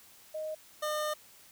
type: tone pair in turn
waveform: sine / 25% pulse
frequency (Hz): 622.3 / 606.3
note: D#5 / D#5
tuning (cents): 0 / -45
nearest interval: unison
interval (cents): 45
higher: first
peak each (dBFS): -34 / -27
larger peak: second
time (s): 0.34-0.55 / 0.82-1.14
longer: second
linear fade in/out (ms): 10
effects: white hiss -57 dBFS RMS until 1.51 s